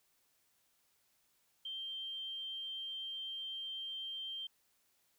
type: tone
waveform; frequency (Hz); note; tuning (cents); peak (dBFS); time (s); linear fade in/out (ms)
sine; 3152; G7; +9; -40; 1.65-4.47; 5
effects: white hiss -75 dBFS RMS until 5.18 s